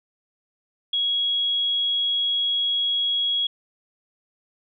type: tone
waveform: sine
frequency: 3320 Hz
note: G#7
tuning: 1 cent flat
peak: -20 dBFS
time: 0.93-3.47 s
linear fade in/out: 5 ms
effects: none